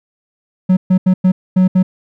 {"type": "tone bursts at uneven times", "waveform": "triangle", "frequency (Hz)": 185, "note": "F#3", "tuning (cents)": 0, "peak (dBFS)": -5, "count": 6, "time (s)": [[0.69, 0.77], [0.9, 0.98], [1.06, 1.14], [1.24, 1.32], [1.56, 1.68], [1.75, 1.83]], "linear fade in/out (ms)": 10, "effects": []}